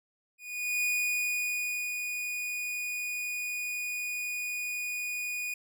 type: tone with ADSR envelope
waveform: 45% pulse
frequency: 2462 Hz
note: D#7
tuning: 19 cents flat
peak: -26 dBFS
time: 0.38-5.54 s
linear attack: 450 ms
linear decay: 1100 ms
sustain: -6 dB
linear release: 4 ms
effects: none